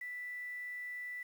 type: tone with quantisation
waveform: sine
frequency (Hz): 1975.5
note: B6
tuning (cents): 0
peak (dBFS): -40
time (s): 0.01-1.23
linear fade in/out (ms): 5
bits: 10
effects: none